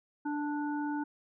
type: harmonic tone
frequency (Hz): 294.1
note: D4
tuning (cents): +3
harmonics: 1 / 3 / 5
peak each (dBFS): -32 / -38 / -43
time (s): 0.25-1.04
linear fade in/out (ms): 10
effects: none